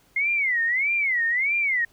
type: tone with vibrato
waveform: sine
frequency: 2093 Hz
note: C7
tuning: in tune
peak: -20 dBFS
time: 0.16-1.85 s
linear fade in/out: 5 ms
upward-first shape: sine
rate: 1.6 Hz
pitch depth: 230 cents each way
effects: pink hiss -60 dBFS RMS until 1.92 s